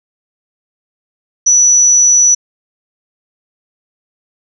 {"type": "tone", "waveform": "sine", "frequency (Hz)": 5920, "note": "F#8", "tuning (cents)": 0, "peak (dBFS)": -5, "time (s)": [1.46, 2.35], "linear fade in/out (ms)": 10, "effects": []}